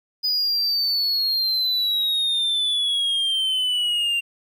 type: exponential sweep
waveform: triangle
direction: down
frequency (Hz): 4978 to 2770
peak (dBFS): -18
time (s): 0.23-4.21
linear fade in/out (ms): 20
effects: 10-bit